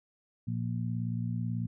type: harmonic tone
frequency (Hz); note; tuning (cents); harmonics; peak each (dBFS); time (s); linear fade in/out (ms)
58.27; A#1; 0; 2 / 3 / 4; -32 / -36 / -38; 0.47-1.67; 10
effects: none